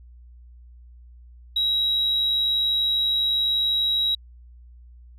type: tone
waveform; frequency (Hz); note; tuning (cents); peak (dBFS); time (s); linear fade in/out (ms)
sine; 3853; B7; -44; -18; 1.56-4.15; 5
effects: tanh soft clip ceiling -16 dBFS + added 60 Hz sine -44 dBFS peak until 5.18 s